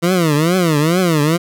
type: tone with vibrato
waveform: 20% pulse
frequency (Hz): 165.1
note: E3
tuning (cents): +3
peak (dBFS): -7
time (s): 0.02-1.38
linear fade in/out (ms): 20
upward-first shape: triangle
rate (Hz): 2.3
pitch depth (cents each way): 250
effects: none